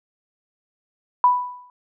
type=tone with exponential decay; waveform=sine; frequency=989 Hz; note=B5; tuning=2 cents sharp; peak=-9 dBFS; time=1.24-1.7 s; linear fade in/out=1 ms; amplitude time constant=100 ms; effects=none